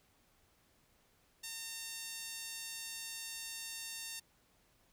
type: tone with high-pass filter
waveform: 5% pulse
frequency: 910 Hz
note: A#5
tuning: 42 cents flat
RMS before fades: -45 dBFS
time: 1.43-4.2 s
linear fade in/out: 10 ms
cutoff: 1900 Hz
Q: 0.71
effects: pink hiss -71 dBFS RMS until 4.92 s